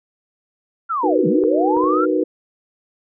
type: linear two-way sweep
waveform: sine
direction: down then up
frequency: 1406 to 150.7 to 1406 Hz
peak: -18 dBFS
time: 0.89-2.06 s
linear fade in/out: 20 ms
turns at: 1.27 s
type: chord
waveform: sine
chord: B major seventh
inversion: first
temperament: just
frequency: 308.7 / 370.4 / 463 / 493.9 Hz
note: D#4 / F#4 / A#4 / B4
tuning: -14 / +2 / -12 / 0 cents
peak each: -19 / -20 / -25 / -21 dBFS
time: 1.03-2.24 s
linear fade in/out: 10 ms
type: clicks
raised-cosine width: 1 ms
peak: -20 dBFS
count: 3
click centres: 1.438 / 1.769 / 1.841 s
effects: none